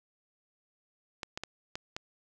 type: clicks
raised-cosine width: 0.2 ms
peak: -19 dBFS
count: 5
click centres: 1.232 / 1.375 / 1.436 / 1.755 / 1.965 s
effects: none